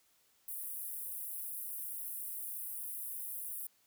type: high-pass noise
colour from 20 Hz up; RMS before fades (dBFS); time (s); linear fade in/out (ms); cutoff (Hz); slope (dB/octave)
pink; -42; 0.48-3.67; 5; 10000; 48
effects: white hiss -71 dBFS RMS until 3.86 s